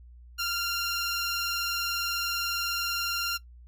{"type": "tone with vibrato", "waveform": "15% pulse", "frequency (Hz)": 1389, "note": "F6", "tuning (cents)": -10, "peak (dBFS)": -21, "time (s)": [0.38, 3.38], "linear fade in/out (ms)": 20, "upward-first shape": "triangle", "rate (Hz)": 20, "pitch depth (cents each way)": 32, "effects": ["noise-tail reverb RT60 0.1 s tail -18 dB re dry", "added 60 Hz sine -47 dBFS peak until 3.67 s"]}